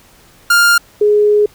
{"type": "tone pair in turn", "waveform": ["45% pulse", "sine"], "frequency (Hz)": [1404, 417.4], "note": ["F6", "G#4"], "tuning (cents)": [9, 9], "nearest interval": "octave + major sixth", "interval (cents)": 2100, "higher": "first", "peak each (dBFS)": -7, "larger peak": "neither", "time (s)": [[0.5, 0.78], [1.01, 1.46]], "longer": "second", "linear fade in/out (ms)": 5, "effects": ["pink hiss -46 dBFS RMS until 1.54 s"]}